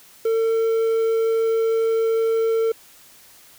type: tone with quantisation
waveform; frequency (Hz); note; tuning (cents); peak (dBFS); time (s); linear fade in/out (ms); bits
triangle; 451.1; A4; +43; -15; 0.25-2.72; 5; 7
effects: white hiss -49 dBFS RMS until 3.58 s